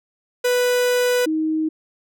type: tone pair in turn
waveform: 45% pulse / sine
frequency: 493.9 / 314.4 Hz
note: B4 / D#4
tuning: 0 / +18 cents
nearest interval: minor sixth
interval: 782 cents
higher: first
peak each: -16 / -18 dBFS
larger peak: first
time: 0.44-1.26 / 1.26-1.69 s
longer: first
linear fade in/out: 10 ms
effects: none